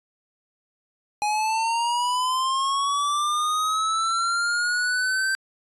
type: linear sweep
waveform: square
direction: up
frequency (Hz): 830.6 to 1562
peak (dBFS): -22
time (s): 1.22-5.35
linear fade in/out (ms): 0
effects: resampled to 24000 Hz